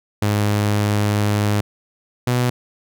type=tone pair in turn; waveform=sawtooth; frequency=103.83 / 123.48 Hz; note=G#2 / B2; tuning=0 / 0 cents; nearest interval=minor third; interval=300 cents; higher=second; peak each=-12 dBFS; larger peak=neither; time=0.22-1.61 / 2.27-2.5 s; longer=first; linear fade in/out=5 ms; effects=none